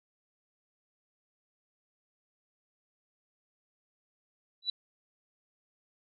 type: tone with exponential growth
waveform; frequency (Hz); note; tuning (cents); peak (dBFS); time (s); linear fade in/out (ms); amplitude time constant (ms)
sine; 3951; B7; 0; -24; 4.62-4.7; 5; 16
effects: none